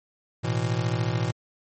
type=chord; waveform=square; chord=A suspended second; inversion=none; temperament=just; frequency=110 / 123.75 / 165 Hz; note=A2 / B2 / E3; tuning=0 / +4 / +2 cents; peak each=-28 / -28 / -31 dBFS; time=0.43-1.32 s; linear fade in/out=20 ms; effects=MP3 32 kbps